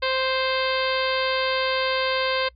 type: harmonic tone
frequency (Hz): 523.3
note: C5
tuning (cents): 0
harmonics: 1 / 2 / 3 / 4 / 5 / 6 / 7 / 8 / 9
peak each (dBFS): -25 / -28 / -30 / -31 / -32 / -33 / -33 / -34 / -35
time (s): 0.02-2.49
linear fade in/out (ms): 10
effects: noise-tail reverb RT60 0.1 s tail -24 dB re dry + added 60 Hz sine -50 dBFS peak until 2.55 s